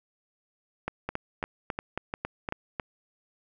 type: two click trains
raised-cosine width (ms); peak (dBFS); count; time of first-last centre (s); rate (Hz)
0.5; -15 / -16; 8 / 5; 0.88-2.798 / 1.09-2.489; 3.65 / 2.86
effects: none